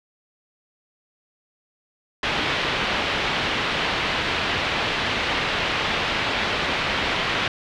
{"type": "low-pass noise", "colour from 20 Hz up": "white", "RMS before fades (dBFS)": -24, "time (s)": [2.23, 7.48], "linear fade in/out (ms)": 2, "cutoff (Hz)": 3400, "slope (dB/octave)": 24, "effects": []}